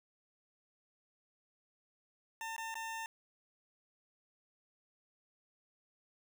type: tone with dropouts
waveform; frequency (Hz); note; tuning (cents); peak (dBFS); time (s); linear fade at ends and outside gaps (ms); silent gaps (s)
20% pulse; 900; A5; +39; -35; 2.41-3.06; 1; 2.564-2.58 / 2.742-2.754
effects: none